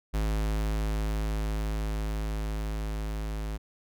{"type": "tone with level ramp", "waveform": "square", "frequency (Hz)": 53, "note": "G#1", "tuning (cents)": 36, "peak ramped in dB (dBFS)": [-26, -32], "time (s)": [0.13, 3.58], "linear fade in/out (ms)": 20, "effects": []}